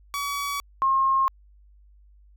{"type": "tone pair in turn", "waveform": ["sawtooth", "sine"], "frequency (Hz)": [1136, 1072.2], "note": ["C#6", "C6"], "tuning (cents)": [42, 42], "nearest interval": "minor second", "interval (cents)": 100, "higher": "first", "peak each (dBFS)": [-23, -18], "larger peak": "second", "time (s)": [[0.14, 0.6], [0.82, 1.28]], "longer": "neither", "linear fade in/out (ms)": 0, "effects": ["added 50 Hz sine -51 dBFS peak until 2.36 s"]}